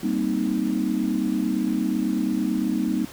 sine chord, C minor seventh, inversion second, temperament equal, 196 / 233.1 / 261.6 / 311.1 Hz, G3 / Bb3 / C4 / Eb4, 0 / 0 / 0 / 0 cents, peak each -27 / -26 / -27 / -26 dBFS, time 0.03-3.05 s, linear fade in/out 5 ms, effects pink hiss -42 dBFS RMS until 3.12 s + high-pass 60 Hz 12 dB/octave

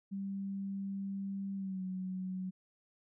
sine tone with pitch glide, 196.2 to 186.05 Hz, G3 to F#3, +2 to +10 cents, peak -36 dBFS, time 0.11-2.51 s, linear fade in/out 20 ms, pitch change -92 cents, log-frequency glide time 1.55-1.83 s, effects none

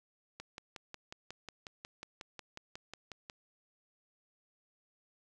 click train, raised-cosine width 0.2 ms, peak -27 dBFS, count 17, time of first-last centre 0.4-3.299 s, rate 5.52 Hz, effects none

